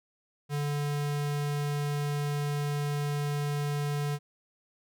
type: tone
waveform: square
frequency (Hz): 145.5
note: D3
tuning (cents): -16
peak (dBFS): -29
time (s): 0.49-4.19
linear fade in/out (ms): 50
effects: none